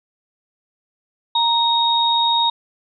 sine tone pair together, 933 / 3741 Hz, A#5 / A#7, +1 / +5 cents, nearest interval 2 octaves, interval 2404 cents, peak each -17 dBFS, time 1.35-2.5 s, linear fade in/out 5 ms, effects none

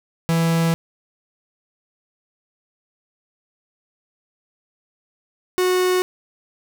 45% pulse tone pair in turn, 165.4 / 366.4 Hz, E3 / F#4, +6 / -17 cents, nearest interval octave + major second, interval 1377 cents, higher second, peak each -16 dBFS, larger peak neither, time 0.29-0.74 / 5.58-6.02 s, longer first, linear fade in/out 0 ms, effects none

